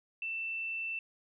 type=tone; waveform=sine; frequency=2670 Hz; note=E7; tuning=22 cents sharp; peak=-34 dBFS; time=0.22-0.99 s; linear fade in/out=2 ms; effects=none